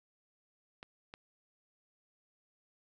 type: clicks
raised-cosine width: 0.3 ms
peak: -30 dBFS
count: 2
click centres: 0.829 / 1.139 s
effects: none